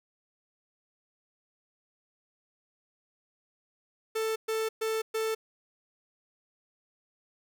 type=tone bursts; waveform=45% pulse; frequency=442.3 Hz; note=A4; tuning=9 cents sharp; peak=-28 dBFS; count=4; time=4.15-5.35 s; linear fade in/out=10 ms; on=210 ms; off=120 ms; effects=none